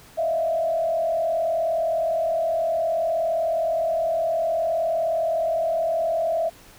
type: tone with frequency modulation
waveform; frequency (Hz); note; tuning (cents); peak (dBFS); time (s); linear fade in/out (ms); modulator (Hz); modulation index
sine; 659; E5; -1; -20; 0.17-6.5; 20; 39.4; 0.87
effects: pink hiss -49 dBFS RMS until 6.78 s